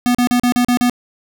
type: tone bursts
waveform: square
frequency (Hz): 245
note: B3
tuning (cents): -14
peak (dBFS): -12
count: 7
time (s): 0.06-0.897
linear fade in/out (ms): 0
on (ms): 87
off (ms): 38
effects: none